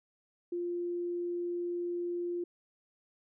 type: tone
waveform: sine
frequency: 349.2 Hz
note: F4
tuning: in tune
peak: -32 dBFS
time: 0.52-2.44 s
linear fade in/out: 5 ms
effects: none